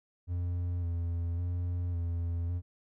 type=tone with vibrato; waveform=triangle; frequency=86.6 Hz; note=F2; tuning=14 cents flat; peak=-28 dBFS; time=0.27-2.62 s; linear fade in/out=50 ms; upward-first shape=square; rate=0.9 Hz; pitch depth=27 cents each way; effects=none